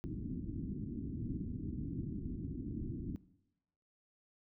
white low-pass noise, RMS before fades -41 dBFS, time 0.04-3.16 s, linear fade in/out 0 ms, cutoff 310 Hz, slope 48 dB/octave, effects noise-tail reverb RT60 0.9 s tail -19 dB re dry

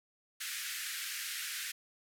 pink band-pass noise, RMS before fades -40 dBFS, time 0.4-1.72 s, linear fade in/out 10 ms, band 1500 to 15000 Hz, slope 48 dB/octave, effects none

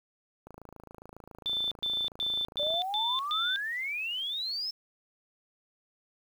click train, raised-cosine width 1 ms, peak -32 dBFS, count 63, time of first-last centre 0.47-2.741 s, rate 27.3 Hz
sine tone bursts, 3538 Hz, A7, 9 cents sharp, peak -28 dBFS, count 6, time 1.46-3.56 s, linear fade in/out 0 ms, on 250 ms, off 120 ms
sine exponential sweep, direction up, 570 to 5350 Hz, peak -31 dBFS, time 2.59-4.71 s, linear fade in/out 10 ms
effects 9-bit

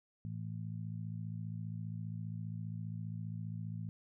harmonic tone, 55 Hz, A1, in tune, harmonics 2 / 3 / 4, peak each -41 / -43 / -50 dBFS, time 0.25-3.89 s, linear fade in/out 0 ms, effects none

